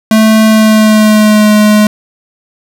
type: tone with pitch glide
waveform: square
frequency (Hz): 218.9 to 211.3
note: A3 to G#3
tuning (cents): -9 to +30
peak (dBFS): -4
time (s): 0.11-1.87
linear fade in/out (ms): 2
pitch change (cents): -61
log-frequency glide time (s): 0.46-1.53
effects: none